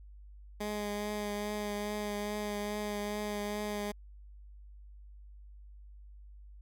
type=tone with vibrato; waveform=15% pulse; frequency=207.7 Hz; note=G#3; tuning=in tune; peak=-28 dBFS; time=0.6-3.92 s; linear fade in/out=10 ms; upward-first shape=triangle; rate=2.4 Hz; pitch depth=21 cents each way; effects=added 50 Hz sine -49 dBFS peak until 6.61 s